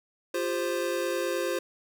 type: chord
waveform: square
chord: F suspended second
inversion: none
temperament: equal with one note detuned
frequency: 349.2 / 398.8 / 523.3 Hz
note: F4 / G4 / C5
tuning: 0 / +30 / 0 cents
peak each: -32 / -35 / -31 dBFS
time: 0.34-1.59 s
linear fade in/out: 5 ms
effects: none